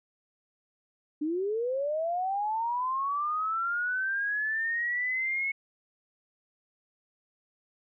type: linear sweep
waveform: sine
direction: up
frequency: 290 to 2200 Hz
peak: -27 dBFS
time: 1.21-5.52 s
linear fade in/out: 10 ms
effects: none